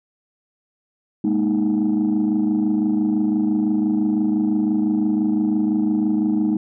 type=chord; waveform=sine; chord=Ab suspended second; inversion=none; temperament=just; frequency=207.7 / 233.6 / 311.5 Hz; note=Ab3 / Bb3 / Eb4; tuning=0 / +4 / +2 cents; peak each=-19 / -22 / -18 dBFS; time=1.24-6.57 s; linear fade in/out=5 ms; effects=tanh soft clip ceiling -12 dBFS